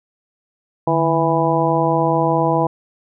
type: harmonic tone with a mistuned harmonic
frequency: 164.81 Hz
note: E3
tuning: in tune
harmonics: 1 / 2 / 3 / 4 / 5 / 6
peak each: -21 / -21 / -21 / -21 / -21 / -21 dBFS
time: 0.87-2.67 s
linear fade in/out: 5 ms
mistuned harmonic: 1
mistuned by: -130 cents
effects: none